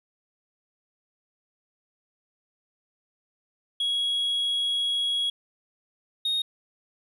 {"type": "tone pair in turn", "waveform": "sine", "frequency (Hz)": [3322, 3722], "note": ["G#7", "A#7"], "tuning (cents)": [0, -3], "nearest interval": "major second", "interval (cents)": 197, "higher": "second", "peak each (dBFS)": -21, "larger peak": "neither", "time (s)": [[3.8, 5.3], [6.25, 6.42]], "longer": "first", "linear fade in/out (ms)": 5, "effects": ["tanh soft clip ceiling -22 dBFS", "10-bit"]}